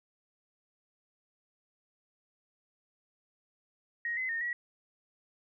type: tone with pitch steps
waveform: sine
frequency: 1880 / 2039 / 1836 / 1922 Hz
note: A#6 / C7 / A#6 / B6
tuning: +14 / -45 / -27 / -48 cents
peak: -31 dBFS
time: 4.05-4.53 s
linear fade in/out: 2 ms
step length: 120 ms
effects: none